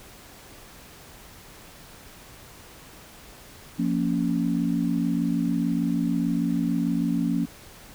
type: chord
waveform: sine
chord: Bb minor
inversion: second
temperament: just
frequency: 174.81 / 233.1 / 279.7 Hz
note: F3 / Bb3 / Db4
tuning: +2 / 0 / +16 cents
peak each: -26 dBFS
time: 3.78-7.46 s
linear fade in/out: 20 ms
effects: pink hiss -47 dBFS RMS until 7.94 s